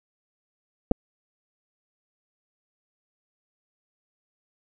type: clicks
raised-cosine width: 2 ms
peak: -8 dBFS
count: 2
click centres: 0.913 / 0.917 s
effects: none